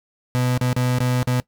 35% pulse tone with dropouts, 125.2 Hz, B2, 24 cents sharp, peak -16 dBFS, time 0.35-1.4 s, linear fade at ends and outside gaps 0 ms, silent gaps 0.576-0.612 / 0.73-0.764 / 0.985-1.004 / 1.229-1.273 s, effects noise-tail reverb RT60 0.1 s tail -20 dB re dry

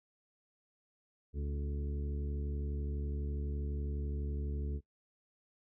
harmonic tone with a mistuned harmonic, 72 Hz, D2, 34 cents flat, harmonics 1 / 2 / 3 / 4 / 5 / 6, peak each -35 / -44 / -48 / -50 / -51 / -50 dBFS, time 1.33-4.81 s, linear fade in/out 50 ms, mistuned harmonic 4, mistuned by -44 cents, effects noise-tail reverb RT60 0.1 s tail -21 dB re dry

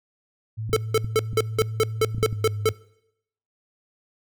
sine tone with pitch glide, 110 to 104.07 Hz, A2 to G#2, 0 to +4 cents, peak -27 dBFS, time 0.57-2.73 s, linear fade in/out 20 ms, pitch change -96 cents, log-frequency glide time 2.28-2.37 s
clicks, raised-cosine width 5 ms, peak -20 dBFS, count 9, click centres 0.695 / 0.738 / 1.045 / 1.332 / 1.617 / 2.147 / 2.182 / 2.228 / 2.328 s
square tone bursts, 440 Hz, A4, in tune, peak -17 dBFS, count 10, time 0.73-2.69 s, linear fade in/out 0 ms, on 34 ms, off 180 ms
effects noise-tail reverb RT60 0.8 s tail -24 dB re dry

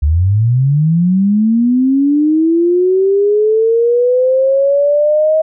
sine linear sweep, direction up, 69.3 to 635 Hz, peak -8 dBFS, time 0.02-5.42 s, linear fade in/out 10 ms, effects none

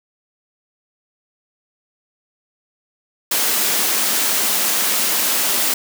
white high-pass noise, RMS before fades -18 dBFS, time 3.31-5.74 s, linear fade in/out 5 ms, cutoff 180 Hz, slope 48 dB/octave, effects none

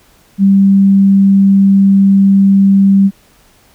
sine tone, 196 Hz, G3, in tune, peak -4 dBFS, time 0.38-3.11 s, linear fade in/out 50 ms, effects pink hiss -48 dBFS RMS until 3.74 s

